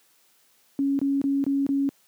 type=tone bursts; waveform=sine; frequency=277.2 Hz; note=C#4; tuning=in tune; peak=-20 dBFS; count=5; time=0.79-1.89 s; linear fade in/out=0 ms; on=200 ms; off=25 ms; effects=white hiss -62 dBFS RMS until 2.07 s + high-pass 150 Hz 12 dB/octave